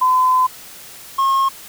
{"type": "tone pair in turn", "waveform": ["sine", "triangle"], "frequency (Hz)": [1019, 1079.6], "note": ["C6", "C#6"], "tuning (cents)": [-46, -46], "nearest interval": "minor second", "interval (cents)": 100, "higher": "second", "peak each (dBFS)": -11, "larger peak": "neither", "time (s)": [[0.01, 0.47], [1.18, 1.49]], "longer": "first", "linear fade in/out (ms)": 10, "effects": ["white hiss -38 dBFS RMS until 1.68 s"]}